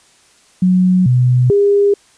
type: tone with pitch steps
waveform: sine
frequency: 183.6 / 125.1 / 404.3 Hz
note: F#3 / B2 / G#4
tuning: -13 / +23 / -46 cents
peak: -8 dBFS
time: 0.62-1.94 s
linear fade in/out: 5 ms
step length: 440 ms
effects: white hiss -50 dBFS RMS until 2.17 s + resampled to 22050 Hz